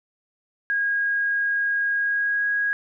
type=tone with pitch glide; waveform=sine; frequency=1636 to 1650.2 Hz; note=G#6 to G#6; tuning=-26 to -12 cents; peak=-20 dBFS; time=0.7-2.73 s; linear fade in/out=0 ms; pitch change=+14 cents; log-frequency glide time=1.95-2.46 s; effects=none